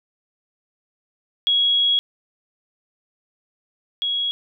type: tone pair in turn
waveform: sine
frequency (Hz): 3322 / 3322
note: G#7 / G#7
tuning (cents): 0 / 0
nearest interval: unison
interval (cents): 0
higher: neither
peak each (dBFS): -15 / -20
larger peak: first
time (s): 1.47-1.99 / 4.02-4.31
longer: first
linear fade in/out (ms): 0
effects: none